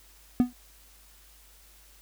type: tone with exponential decay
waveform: triangle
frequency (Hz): 246.9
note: B3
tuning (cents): 0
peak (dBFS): -12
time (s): 0.4-0.53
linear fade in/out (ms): 0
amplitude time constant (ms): 27
effects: added 50 Hz sine -57 dBFS peak until 2.01 s + white hiss -57 dBFS RMS until 2.01 s